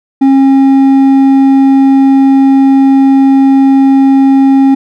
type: tone with hard clipping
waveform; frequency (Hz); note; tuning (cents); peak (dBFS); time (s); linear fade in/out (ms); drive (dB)
sine; 270.6; C#4; -42; -4; 0.21-4.75; 10; 5
effects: none